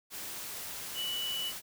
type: tone in noise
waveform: sine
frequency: 2960 Hz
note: F#7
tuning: in tune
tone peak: -33 dBFS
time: 0.94-1.53 s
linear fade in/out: 50 ms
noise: white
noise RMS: -41 dBFS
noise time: 0.1-1.62 s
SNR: +5 dB
effects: none